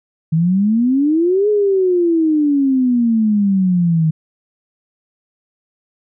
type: exponential two-way sweep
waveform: sine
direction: up then down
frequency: 155.7 to 425 to 155.7 Hz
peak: -11 dBFS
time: 0.32-4.11 s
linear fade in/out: 10 ms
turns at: 1.49 s
effects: none